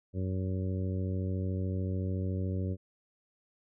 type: harmonic tone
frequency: 93.7 Hz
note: F#2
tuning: 22 cents sharp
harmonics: 1 / 2 / 3 / 4 / 5 / 6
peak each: -31 / -37 / -41 / -43 / -45 / -47 dBFS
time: 0.13-2.77 s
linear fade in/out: 50 ms
effects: none